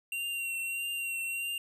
square tone with vibrato, 2752 Hz, F7, 26 cents flat, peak -33 dBFS, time 0.12-1.58 s, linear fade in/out 2 ms, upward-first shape triangle, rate 1.6 Hz, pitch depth 29 cents each way, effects none

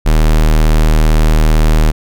square tone, 38.89 Hz, D#1, in tune, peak -7 dBFS, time 0.05-1.92 s, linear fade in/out 20 ms, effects none

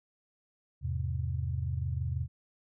sine chord, E augmented, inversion none, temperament just, 82.41 / 103.01 / 128.76 Hz, E2 / G#2 / B#2, 0 / -14 / -27 cents, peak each -33 / -37 / -34 dBFS, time 0.81-2.28 s, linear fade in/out 50 ms, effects none

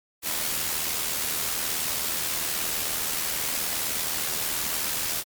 white noise with amplitude modulation, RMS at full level -26 dBFS, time 0.22-5.24 s, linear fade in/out 50 ms, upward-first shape sine, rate 79 Hz, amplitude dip 40%, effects MP3 96 kbps

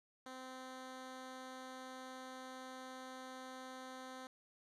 10% pulse tone, 258.7 Hz, C4, 19 cents flat, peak -40 dBFS, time 0.26-4.27 s, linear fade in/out 2 ms, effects low-pass 9000 Hz 12 dB/octave

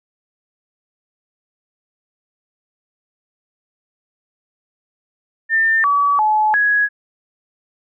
sine tone with pitch steps, 1798 / 1142 / 857 / 1669 Hz, A6 / D6 / A5 / G#6, +37 / -49 / -46 / +8 cents, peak -12 dBFS, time 5.49-6.89 s, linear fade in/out 50 ms, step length 350 ms, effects none

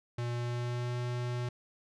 square tone with pitch glide, 120 to 122.24 Hz, B2 to B2, -49 to -17 cents, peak -33 dBFS, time 0.18-1.49 s, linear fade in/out 5 ms, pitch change +32 cents, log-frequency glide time 0.32-0.95 s, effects low-pass 6000 Hz 12 dB/octave

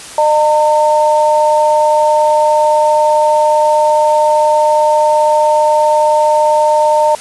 sine tone pair together, 607 / 908.8 Hz, D#5 / A#5, -43 / -44 cents, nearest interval perfect fifth, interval 699 cents, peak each -10 dBFS, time 0.18-7.15 s, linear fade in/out 2 ms, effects white hiss -30 dBFS RMS until 7.2 s + resampled to 24000 Hz

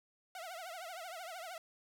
sawtooth tone with vibrato, 698.5 Hz, F5, in tune, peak -40 dBFS, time 0.35-1.58 s, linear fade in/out 2 ms, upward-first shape triangle, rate 13 Hz, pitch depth 180 cents each way, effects none

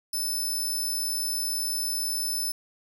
15% pulse tone, 5274 Hz, E8, in tune, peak -21 dBFS, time 0.13-2.52 s, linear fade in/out 5 ms, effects none

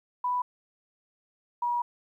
sine tone pair in turn, 989 / 961.4 Hz, B5 / B5, +2 / -47 cents, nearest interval unison, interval 49 cents, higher first, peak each -25 dBFS, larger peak neither, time 0.24-0.42 / 1.62-1.82 s, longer second, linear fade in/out 5 ms, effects 11-bit

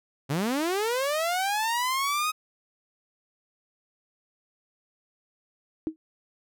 sawtooth linear sweep, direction up, 127.9 to 1268 Hz, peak -21 dBFS, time 0.29-2.32 s, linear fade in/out 20 ms
sine tone with exponential decay, 316.7 Hz, D#4, 31 cents sharp, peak -21 dBFS, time 5.87-5.96 s, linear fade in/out 0 ms, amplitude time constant 18 ms
effects none

